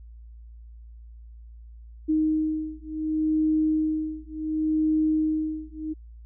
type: beating tone pair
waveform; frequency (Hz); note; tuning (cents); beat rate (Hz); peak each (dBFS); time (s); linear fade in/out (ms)
sine; 311.1 / 311.79; D#4 / D#4; 0 / +4; 0.69; -25; 2.08-5.94; 20
effects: added 57 Hz sine -42 dBFS peak until 6.25 s